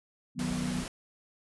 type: chord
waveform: sine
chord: B major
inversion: first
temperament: equal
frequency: 155.56 / 185 / 246.9 Hz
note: D#3 / F#3 / B3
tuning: 0 / 0 / 0 cents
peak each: -37 / -34 / -33 dBFS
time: 0.35-0.85 s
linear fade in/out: 50 ms
type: noise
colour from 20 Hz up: pink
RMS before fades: -39 dBFS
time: 0.39-0.88 s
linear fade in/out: 2 ms
effects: resampled to 24000 Hz

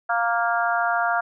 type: harmonic tone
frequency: 233.1 Hz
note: A#3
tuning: in tune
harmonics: 3 / 4 / 5 / 6 / 7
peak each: -23 / -28 / -29 / -24 / -30 dBFS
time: 0.09-1.21 s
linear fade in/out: 10 ms
effects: none

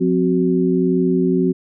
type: tone cluster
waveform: sine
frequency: 178.1 / 259.8 / 371.8 Hz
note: F3 / C4 / F#4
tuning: +34 / -12 / +8 cents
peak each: -18 dBFS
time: 0-1.53 s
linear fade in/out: 20 ms
effects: none

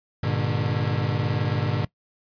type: tone cluster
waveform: 40% pulse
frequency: 102.4 / 120.9 / 148.8 Hz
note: G#2 / B2 / D3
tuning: -24 / -36 / +23 cents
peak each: -26 dBFS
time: 0.23-1.85 s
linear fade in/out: 5 ms
effects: noise-tail reverb RT60 0.1 s tail -20 dB re dry + resampled to 11025 Hz

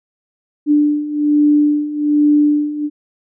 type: beating tone pair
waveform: sine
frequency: 294.9 / 296.1 Hz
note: D4 / D4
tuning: +7 / +14 cents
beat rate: 1.2 Hz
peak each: -16 / -12 dBFS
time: 0.66-2.9 s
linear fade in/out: 50 ms
effects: none

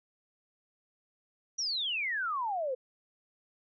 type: exponential sweep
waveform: sine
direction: down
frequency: 5920 to 490.8 Hz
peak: -30 dBFS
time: 1.58-2.75 s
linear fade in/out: 10 ms
effects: none

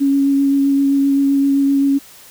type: tone with vibrato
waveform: sine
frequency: 277.2 Hz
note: C#4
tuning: in tune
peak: -11 dBFS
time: 0-1.99 s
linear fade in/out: 20 ms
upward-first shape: sine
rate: 7.7 Hz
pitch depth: 12 cents each way
effects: white hiss -42 dBFS RMS until 2.3 s

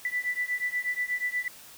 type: beating tone pair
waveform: sine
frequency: 1975.5 / 1983.8 Hz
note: B6 / B6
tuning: 0 / +7 cents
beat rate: 8.3 Hz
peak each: -30 / -31 dBFS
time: 0.05-1.48 s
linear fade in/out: 2 ms
effects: white hiss -49 dBFS RMS until 1.77 s

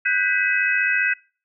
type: tone cluster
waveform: sine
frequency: 1489 / 1584 / 1983 / 2552 Hz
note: F#6 / G6 / B6 / D#7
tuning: +11 / +18 / +7 / +43 cents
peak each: -23 dBFS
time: 0.05-1.14 s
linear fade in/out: 10 ms
effects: noise-tail reverb RT60 0.4 s tail -25 dB re dry

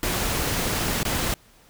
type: noise with dropouts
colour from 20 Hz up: pink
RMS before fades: -25 dBFS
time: 0.03-1.34 s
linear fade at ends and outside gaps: 1 ms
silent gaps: 1.031-1.051 s
effects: pink hiss -55 dBFS RMS until 1.69 s

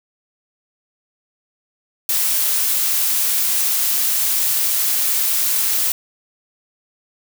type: noise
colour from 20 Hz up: blue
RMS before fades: -18 dBFS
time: 2.09-5.92 s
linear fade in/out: 2 ms
effects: none

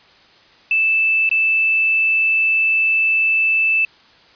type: tone with dropouts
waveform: sine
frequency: 2637 Hz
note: E7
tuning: in tune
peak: -13 dBFS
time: 0.71-3.85 s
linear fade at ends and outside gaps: 2 ms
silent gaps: 1.292-1.313 s
effects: white hiss -49 dBFS RMS until 4.35 s + resampled to 11025 Hz

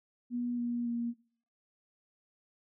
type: tone with pitch steps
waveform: sine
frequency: 242.5 / 239.2 / 235.9 Hz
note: B3 / A#3 / A#3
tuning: -31 / +45 / +21 cents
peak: -31 dBFS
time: 0.3-1.14 s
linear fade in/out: 50 ms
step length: 280 ms
effects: noise-tail reverb RT60 0.5 s tail -19 dB re dry

